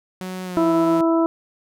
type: tone with pitch glide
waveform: sawtooth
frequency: 185 to 168.67 Hz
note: F#3 to E3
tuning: 0 to +40 cents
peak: -24 dBFS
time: 0.21-1.01 s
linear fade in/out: 0 ms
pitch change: -160 cents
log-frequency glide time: 0.44-0.74 s
type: harmonic tone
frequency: 329.6 Hz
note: E4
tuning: in tune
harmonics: 1 / 2 / 3 / 4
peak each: -16 / -22 / -26 / -28 dBFS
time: 0.57-1.26 s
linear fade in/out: 0 ms
effects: none